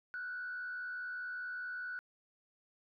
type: tone with frequency modulation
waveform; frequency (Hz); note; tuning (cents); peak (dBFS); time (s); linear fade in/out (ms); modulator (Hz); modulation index
sine; 1480; F#6; 0; -38; 0.14-1.99; 0; 75.1; 0.55
effects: tanh soft clip ceiling -34 dBFS